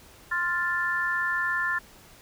sine chord, F major, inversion second, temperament equal, 1046.5 / 1396.9 / 1760 Hz, C6 / F6 / A6, 0 / 0 / 0 cents, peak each -32 / -30 / -26 dBFS, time 0.31-1.79 s, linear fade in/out 10 ms, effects pink hiss -52 dBFS RMS until 2.21 s

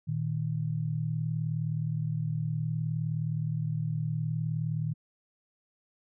sine tone pair together, 116.6 / 155.96 Hz, A#2 / D#3, +1 / +4 cents, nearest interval perfect fourth, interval 503 cents, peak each -32 / -30 dBFS, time 0.07-4.94 s, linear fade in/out 20 ms, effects none

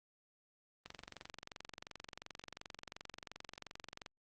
click train, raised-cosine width 0.2 ms, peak -29 dBFS, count 74, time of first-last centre 0.86-4.062 s, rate 22.8 Hz, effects Opus 24 kbps

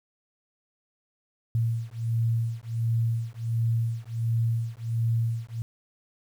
sine beating tone pair, 114.3 / 115.7 Hz, A#2 / A#2, -34 / -13 cents, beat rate 1.4 Hz, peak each -27 dBFS, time 1.55-5.62 s, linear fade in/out 0 ms, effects 9-bit

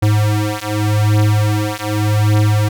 square beating tone pair, 105.2 / 106.05 Hz, G#2 / G#2, +23 / +37 cents, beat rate 0.85 Hz, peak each -16 dBFS, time 0.02-2.69 s, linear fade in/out 10 ms, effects none

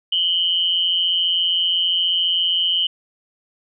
sine tone pair together, 2948 / 3123 Hz, F#7 / G7, -7 / -7 cents, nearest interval minor second, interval 100 cents, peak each -19 dBFS, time 0.12-2.87 s, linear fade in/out 5 ms, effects none

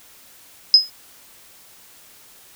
sine tone with exponential decay, 5070 Hz, D#8, 32 cents sharp, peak -3 dBFS, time 0.74-0.9 s, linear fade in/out 1 ms, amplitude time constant 34 ms, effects white hiss -48 dBFS RMS until 2.55 s

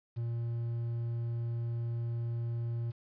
triangle tone with quantisation, 117.2 Hz, A#2, 10 cents sharp, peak -30 dBFS, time 0.16-2.92 s, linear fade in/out 20 ms, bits 10, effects resampled to 11025 Hz

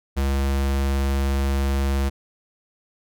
square tone, 68.5 Hz, C#2, 20 cents flat, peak -20 dBFS, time 0.16-2.1 s, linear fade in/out 20 ms, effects none

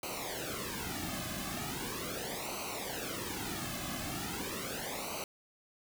pink noise with flanger, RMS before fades -39 dBFS, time 0.03-5.24 s, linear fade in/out 2 ms, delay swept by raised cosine 0.57 to 2.17 ms, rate 0.39 Hz, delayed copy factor -0.85, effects none

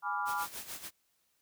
sine chord, G# diminished seventh, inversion none, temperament equal, 830.6 / 987.8 / 1174.7 / 1396.9 Hz, G#5 / B5 / D6 / F6, 0 / 0 / 0 / 0 cents, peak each -37 dBFS, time 0.02-0.47 s, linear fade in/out 50 ms
white noise with tremolo, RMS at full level -41 dBFS, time 0.25-0.91 s, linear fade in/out 50 ms, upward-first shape sine, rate 6.8 Hz, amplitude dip 70%
effects white hiss -75 dBFS RMS until 1.41 s

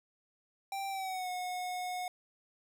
square tone with pitch glide, 784 to 727.3 Hz, G5 to F#5, 0 to -30 cents, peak -36 dBFS, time 0.72-2.08 s, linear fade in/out 2 ms, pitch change -130 cents, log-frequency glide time 0.89-1.29 s, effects none

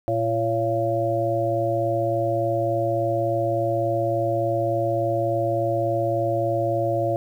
harmonic tone with a mistuned harmonic, 114 Hz, A#2, 38 cents flat, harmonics 1 / 3 / 5 / 6, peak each -27 / -27 / -24 / -25 dBFS, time 0.08-7.16 s, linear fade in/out 0 ms, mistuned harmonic 5, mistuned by -29 cents, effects 9-bit

